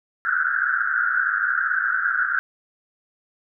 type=band-pass noise; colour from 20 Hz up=pink; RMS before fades=-22 dBFS; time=0.25-2.39 s; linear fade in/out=0 ms; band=1400 to 1600 Hz; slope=96 dB/octave; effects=none